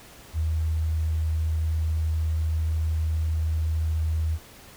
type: tone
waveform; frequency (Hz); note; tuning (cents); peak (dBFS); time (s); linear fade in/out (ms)
sine; 79.5; D#2; +38; -22; 0.33-4.39; 50
effects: pink hiss -48 dBFS RMS until 4.76 s